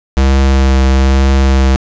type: tone with vibrato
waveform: square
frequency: 66.7 Hz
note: C2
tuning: 34 cents sharp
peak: -7 dBFS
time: 0.17-1.76 s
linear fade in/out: 0 ms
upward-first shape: triangle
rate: 1.1 Hz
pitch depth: 18 cents each way
effects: resampled to 16000 Hz + 7-bit